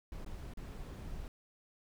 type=noise with dropouts; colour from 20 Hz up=brown; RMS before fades=-44 dBFS; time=0.12-1.28 s; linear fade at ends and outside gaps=1 ms; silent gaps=0.247-0.262 / 0.537-0.572 s; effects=none